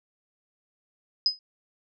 sine tone with exponential decay, 5030 Hz, D#8, 18 cents sharp, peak -15 dBFS, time 1.26-1.39 s, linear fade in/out 1 ms, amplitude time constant 27 ms, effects none

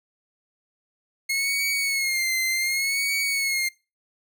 sawtooth tone with vibrato, 2160 Hz, C#7, 45 cents flat, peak -19 dBFS, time 1.29-3.69 s, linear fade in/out 10 ms, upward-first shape sine, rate 0.67 Hz, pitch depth 71 cents each way, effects noise-tail reverb RT60 0.3 s tail -24 dB re dry

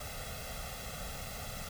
pink noise with comb filter, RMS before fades -42 dBFS, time 0-1.69 s, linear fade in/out 5 ms, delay 1.5 ms, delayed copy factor +1, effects none

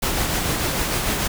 pink noise with tremolo, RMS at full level -21 dBFS, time 0.02-1.28 s, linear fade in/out 10 ms, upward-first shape triangle, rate 6.7 Hz, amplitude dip 35%, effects none

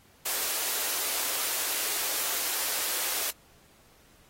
white high-pass noise, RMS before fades -30 dBFS, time 0.25-3.31 s, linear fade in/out 10 ms, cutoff 330 Hz, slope 24 dB/octave, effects pink hiss -60 dBFS RMS until 4.29 s + AAC 48 kbps

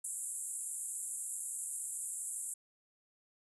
pink band-pass noise, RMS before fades -41 dBFS, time 0.04-2.54 s, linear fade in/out 5 ms, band 7400 to 11000 Hz, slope 96 dB/octave, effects none

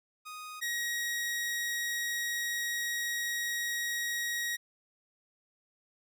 sawtooth tone pair in turn, 1244.5 / 1894.5 Hz, D#6 / A#6, 0 / +27 cents, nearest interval perfect fifth, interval 727 cents, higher second, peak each -38 / -28 dBFS, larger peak second, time 0.25-0.61 / 0.61-4.57 s, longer second, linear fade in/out 20 ms, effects none

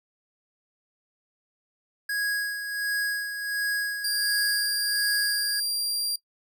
square tone with tremolo, 1655 Hz, G#6, 6 cents flat, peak -25 dBFS, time 2.09-5.6 s, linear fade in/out 5 ms, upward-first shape sine, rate 1.4 Hz, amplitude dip 55%
sawtooth tone, 4753 Hz, D8, 20 cents sharp, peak -23 dBFS, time 4.04-6.16 s, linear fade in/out 5 ms
effects noise-tail reverb RT60 0.1 s tail -22 dB re dry

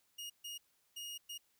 sawtooth tone bursts at uneven times, 2864 Hz, F7, 43 cents sharp, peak -40 dBFS, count 4, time 0.18-0.3 / 0.44-0.58 / 0.96-1.18 / 1.29-1.38 s, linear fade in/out 10 ms, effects white hiss -75 dBFS RMS until 1.59 s

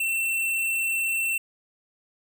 square tone, 2694 Hz, E7, 37 cents sharp, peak -24 dBFS, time 0-1.38 s, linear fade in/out 5 ms, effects none

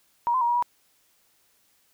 sine tone with pitch steps, 949 / 1026 / 946 / 958 / 968 Hz, A#5 / C6 / A#5 / A#5 / B5, +31 / -34 / +25 / +47 / -35 cents, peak -20 dBFS, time 0.27-0.625 s, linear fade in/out 0 ms, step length 71 ms, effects white hiss -65 dBFS RMS until 1.93 s

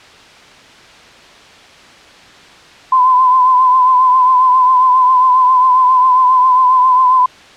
sine tone with vibrato, 1018 Hz, C6, 48 cents flat, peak -6 dBFS, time 2.92-7.26 s, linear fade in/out 5 ms, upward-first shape triangle, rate 7.4 Hz, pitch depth 49 cents each way, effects white hiss -39 dBFS RMS until 7.56 s + low-pass 4000 Hz 12 dB/octave

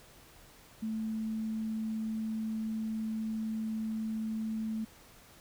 sine tone, 220 Hz, A3, in tune, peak -32 dBFS, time 0.82-4.85 s, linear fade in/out 10 ms, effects pink hiss -57 dBFS RMS until 5.4 s

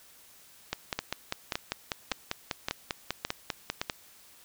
two click trains, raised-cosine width 0.2 ms, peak -12 / -12 dBFS, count 17 / 6, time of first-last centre 0.73-3.898 / 0.99-3.815 s, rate 5.05 / 1.77 Hz, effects white hiss -56 dBFS RMS until 4.44 s

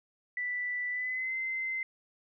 sine tone with pitch glide, 1975.5 to 2068 Hz, B6 to C7, 0 to -21 cents, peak -31 dBFS, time 0.37-1.83 s, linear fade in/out 2 ms, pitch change +79 cents, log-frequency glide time 0.9-1.35 s, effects none

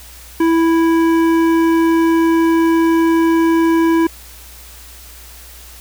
sine tone with hard clipping, 329.6 Hz, E4, in tune, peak -12 dBFS, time 0.4-4.07 s, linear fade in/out 5 ms, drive 12 dB, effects added 60 Hz sine -39 dBFS peak until 5.8 s + white hiss -39 dBFS RMS until 5.8 s

